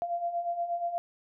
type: beating tone pair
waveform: sine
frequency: 684 / 692.4 Hz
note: F5 / F5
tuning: -36 / -15 cents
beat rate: 8.4 Hz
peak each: -36 / -30 dBFS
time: 0.02-0.98 s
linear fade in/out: 0 ms
effects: none